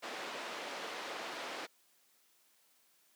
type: band-pass noise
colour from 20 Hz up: pink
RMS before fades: -43 dBFS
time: 0.02-1.67 s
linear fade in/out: 20 ms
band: 410 to 4000 Hz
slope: 12 dB/octave
effects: white hiss -70 dBFS RMS until 3.15 s + high-pass 200 Hz 12 dB/octave